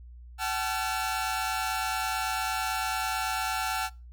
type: tone cluster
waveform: sawtooth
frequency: 758 / 867 / 1359 Hz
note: F#5 / A5 / F6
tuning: +42 / -26 / -48 cents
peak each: -29 dBFS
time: 0.38-3.9 s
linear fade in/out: 50 ms
effects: noise-tail reverb RT60 0.3 s tail -23 dB re dry + added 60 Hz sine -44 dBFS peak until 4.12 s